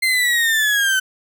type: linear sweep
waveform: 35% pulse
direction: down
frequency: 2093 to 1516 Hz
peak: -13 dBFS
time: 0.02-1 s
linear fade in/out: 10 ms
effects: none